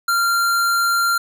square tone, 1384 Hz, F6, 16 cents flat, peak -16 dBFS, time 0.08-1.18 s, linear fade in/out 5 ms, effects none

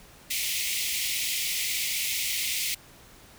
pink high-pass noise, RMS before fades -29 dBFS, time 0.3-2.75 s, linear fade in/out 10 ms, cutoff 2000 Hz, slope 96 dB/octave, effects pink hiss -52 dBFS RMS until 3.38 s

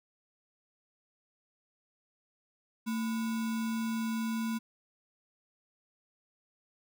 sine tone with sample-and-hold, 225.2 Hz, A3, 40 cents sharp, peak -30 dBFS, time 2.86-4.59 s, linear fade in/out 20 ms, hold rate 1225 Hz, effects none

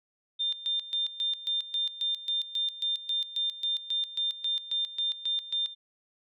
sine tone with tremolo, 3600 Hz, A7, 39 cents sharp, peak -26 dBFS, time 0.39-5.75 s, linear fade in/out 20 ms, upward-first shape square, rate 3.7 Hz, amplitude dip 80%, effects none

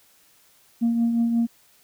sine tone with tremolo, 232.9 Hz, A#3, 1 cent flat, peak -15 dBFS, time 0.81-1.47 s, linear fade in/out 20 ms, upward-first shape triangle, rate 5.6 Hz, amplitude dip 50%, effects tanh soft clip ceiling -15 dBFS + white hiss -58 dBFS RMS until 1.83 s

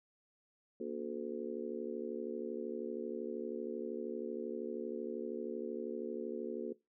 harmonic tone with a mistuned harmonic, 72.8 Hz, D2, 15 cents flat, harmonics 3 / 4 / 5 / 6 / 7, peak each -44 / -48 / -42 / -42 / -48 dBFS, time 0.8-6.73 s, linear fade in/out 5 ms, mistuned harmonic 3, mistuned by +130 cents, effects noise-tail reverb RT60 0.2 s tail -18 dB re dry

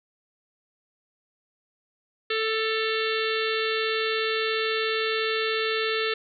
harmonic tone with a mistuned harmonic, 441.5 Hz, A4, 6 cents sharp, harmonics 1 / 3 / 4 / 5 / 6 / 7 / 8 / 9 / 10, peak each -27 / -32 / -32 / -34 / -33 / -38 / -34 / -36 / -39 dBFS, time 2.3-6.14 s, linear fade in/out 5 ms, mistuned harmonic 6, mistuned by +45 cents, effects none

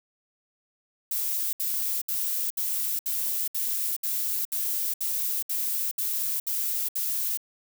violet noise bursts, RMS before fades -28 dBFS, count 13, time 1.11-7.374 s, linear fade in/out 5 ms, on 420 ms, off 67 ms, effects none

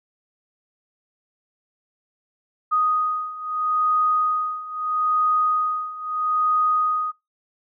sine beating tone pair, 1244.5 / 1245.27 Hz, D#6 / D#6, 0 / +1 cents, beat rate 0.77 Hz, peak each -24 / -21 dBFS, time 2.71-7.12 s, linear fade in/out 20 ms, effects noise-tail reverb RT60 0.2 s tail -22 dB re dry

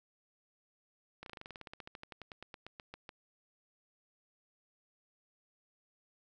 slowing click train, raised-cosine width 0.3 ms, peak -30 dBFS, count 25, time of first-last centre 1.23-3.092 s, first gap 32 ms, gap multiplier 1.07, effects none

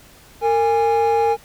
triangle tone pair together, 457.5 / 822 Hz, A#4 / G#5, -32 / -18 cents, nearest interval minor seventh, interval 1014 cents, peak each -14 dBFS, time 0.41-1.37 s, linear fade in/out 50 ms, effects tanh soft clip ceiling -9 dBFS + pink hiss -47 dBFS RMS until 1.44 s

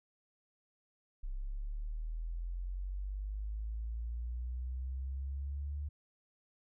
sine linear sweep, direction up, 32.28 to 73.42 Hz, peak -36 dBFS, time 1.23-5.89 s, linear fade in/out 10 ms, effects none

